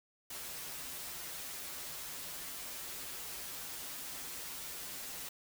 white noise with comb filter, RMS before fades -44 dBFS, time 0.3-5.29 s, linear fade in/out 5 ms, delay 9.3 ms, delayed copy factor -0.75, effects none

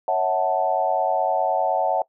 sine chord, F# minor seventh, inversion second, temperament equal with one note detuned, 554.4 / 650.2 / 740 / 880 Hz, C#5 / E5 / F#5 / A5, 0 / -24 / 0 / 0 cents, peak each -26 / -24 / -22 / -25 dBFS, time 0.08-2.02 s, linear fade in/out 2 ms, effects noise-tail reverb RT60 0.1 s tail -21 dB re dry

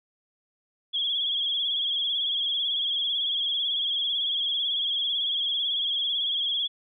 sine tone with vibrato, 3322 Hz, G#7, in tune, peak -24 dBFS, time 0.93-6.68 s, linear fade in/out 20 ms, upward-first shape sine, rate 18 Hz, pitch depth 61 cents each way, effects none

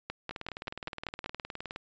two click trains, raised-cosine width 0.3 ms, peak -22 / -19 dBFS, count 29 / 7, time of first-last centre 0.31-1.761 / 0.1-1.261 s, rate 19.3 / 5.17 Hz, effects resampled to 16000 Hz

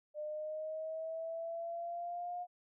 sine linear sweep, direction up, 600 to 715 Hz, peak -38 dBFS, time 0.14-2.47 s, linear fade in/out 50 ms, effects none

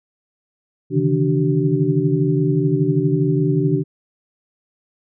sine tone cluster, 136.2 / 149.2 / 161.2 / 293.1 / 382.2 Hz, C#3 / D3 / E3 / D4 / G4, -30 / +28 / -38 / -3 / -44 cents, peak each -21 dBFS, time 0.9-3.84 s, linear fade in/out 50 ms, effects none

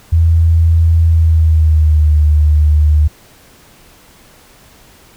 sine tone with pitch glide, 82.4 to 75.56 Hz, E2 to D2, 0 to +50 cents, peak -6 dBFS, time 0.12-3.08 s, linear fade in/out 10 ms, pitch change -150 cents, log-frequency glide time 1.06-2.16 s, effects pink hiss -44 dBFS RMS until 5.16 s

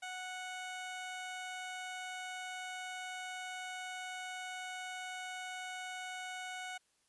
15% pulse tone, 738 Hz, F#5, 5 cents flat, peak -35 dBFS, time 0.02-6.78 s, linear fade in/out 10 ms, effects white hiss -75 dBFS RMS until 7.08 s + resampled to 24000 Hz

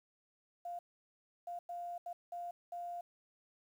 sine tone bursts at uneven times, 698.5 Hz, F5, in tune, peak -40 dBFS, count 6, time 0.65-0.79 / 1.47-1.59 / 1.69-1.98 / 2.06-2.13 / 2.32-2.51 / 2.72-3.01 s, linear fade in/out 5 ms, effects 11-bit

